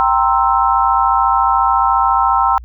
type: chord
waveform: sine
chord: C dominant seventh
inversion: second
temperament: equal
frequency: 784 / 932.3 / 1046.5 / 1318.5 Hz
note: G5 / Bb5 / C6 / E6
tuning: 0 / 0 / 0 / 0 cents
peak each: -16 dBFS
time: 0-2.58 s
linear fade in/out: 0 ms
effects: added 59 Hz sine -31 dBFS peak until 2.64 s